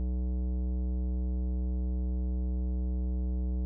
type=tone with tanh clipping; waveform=sine; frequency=62.1 Hz; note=B1; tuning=10 cents sharp; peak=-30 dBFS; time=0-3.65 s; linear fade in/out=0 ms; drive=14 dB; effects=none